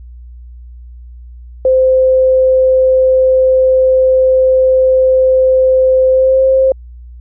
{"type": "tone with pitch glide", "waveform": "sine", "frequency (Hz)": [519, 528.1], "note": ["C5", "C5"], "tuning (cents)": [-14, 16], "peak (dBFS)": -6, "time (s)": [1.65, 6.72], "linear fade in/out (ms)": 2, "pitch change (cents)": 30, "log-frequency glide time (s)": [6.11, 6.42], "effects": ["added 60 Hz sine -30 dBFS peak until 7.2 s"]}